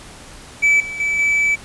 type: tone with level steps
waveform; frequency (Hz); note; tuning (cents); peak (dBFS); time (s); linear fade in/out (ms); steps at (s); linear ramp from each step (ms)
triangle; 2304; D7; -34; -9 / -24 / -15 / -12; 0.62-1.56; 20; 0.8 / 1 / 1.19; 2
effects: pink hiss -39 dBFS RMS until 1.64 s + resampled to 24000 Hz